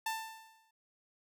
sawtooth tone with exponential decay, 889 Hz, A5, 18 cents sharp, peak -28 dBFS, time 0.06-0.71 s, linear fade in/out 5 ms, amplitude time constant 140 ms, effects none

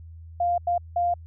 sine tone bursts at uneven times, 698.5 Hz, F5, in tune, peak -20 dBFS, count 3, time 0.4-0.58 / 0.67-0.78 / 0.96-1.14 s, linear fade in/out 5 ms, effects added 82 Hz sine -40 dBFS peak until 1.26 s

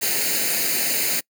white noise with comb filter, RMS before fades -22 dBFS, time 0.01-1.21 s, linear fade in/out 20 ms, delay 0.44 ms, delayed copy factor +0.7, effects noise-tail reverb RT60 0.1 s tail -26 dB re dry + high-pass 200 Hz 12 dB/octave

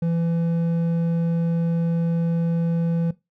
sine tone with hard clipping, 167.6 Hz, E3, 29 cents sharp, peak -21 dBFS, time 0.02-3.11 s, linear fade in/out 5 ms, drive 6 dB, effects noise-tail reverb RT60 0.2 s tail -18 dB re dry

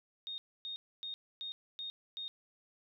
sine tone bursts, 3700 Hz, A#7, 14 cents flat, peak -39 dBFS, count 6, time 0.27-2.28 s, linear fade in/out 0 ms, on 110 ms, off 270 ms, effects none

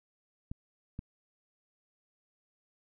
clicks, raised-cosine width 5 ms, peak -26 dBFS, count 2, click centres 0.515 / 0.991 s, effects none

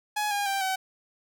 sawtooth tone with pitch steps, 840 / 812.3 / 785.6 / 759.7 Hz, G#5 / G#5 / G5 / F#5, +19 / -39 / +4 / +46 cents, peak -22 dBFS, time 0.16-0.76 s, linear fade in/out 10 ms, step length 150 ms, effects none

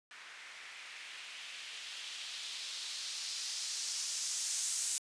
violet noise with low-pass filter sweep, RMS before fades -41 dBFS, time 0.11-4.98 s, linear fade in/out 0 ms, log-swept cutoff 1800 to 7600 Hz, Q 1.7, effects resampled to 22050 Hz

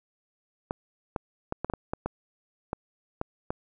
clicks, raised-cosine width 1 ms, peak -15 dBFS, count 11, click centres 0.709 / 1.162 / 1.524 / 1.646 / 1.699 / 1.737 / 1.935 / 2.06 / 2.731 / 3.214 / 3.505 s, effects none

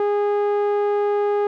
sawtooth tone with low-pass filter, 411 Hz, G#4, 18 cents flat, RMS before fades -20 dBFS, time 0-1.47 s, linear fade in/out 2 ms, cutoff 930 Hz, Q 0.65, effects none

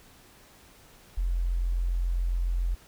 sine tone, 43.63 Hz, F1, 1 cent flat, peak -24 dBFS, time 1.17-2.75 s, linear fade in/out 10 ms, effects pink hiss -55 dBFS RMS until 2.87 s

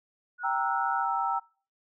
sine tone with vibrato, 1453 Hz, F#6, 32 cents flat, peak -34 dBFS, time 0.38-1.06 s, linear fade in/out 50 ms, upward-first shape triangle, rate 15 Hz, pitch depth 10 cents each way
sine chord, E diminished, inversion first, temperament equal, 784 / 932.3 / 1318.5 Hz, G5 / Bb5 / E6, 0 / 0 / 0 cents, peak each -30 dBFS, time 0.43-1.4 s, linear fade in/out 20 ms
effects noise-tail reverb RT60 0.4 s tail -24 dB re dry

